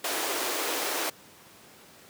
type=high-pass noise; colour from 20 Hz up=pink; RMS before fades=-30 dBFS; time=0.04-1.1 s; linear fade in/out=5 ms; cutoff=300 Hz; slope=48 dB/octave; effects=pink hiss -52 dBFS RMS until 2.09 s + high-pass 150 Hz 12 dB/octave